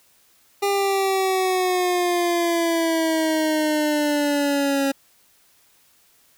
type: exponential sweep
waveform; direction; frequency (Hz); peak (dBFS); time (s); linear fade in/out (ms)
25% pulse; down; 402.6 to 273.7; -15; 0.62-4.92; 10
effects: white hiss -58 dBFS RMS until 6.37 s